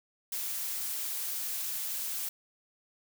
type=noise; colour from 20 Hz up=blue; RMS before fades=-35 dBFS; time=0.32-2.29 s; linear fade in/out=5 ms; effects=none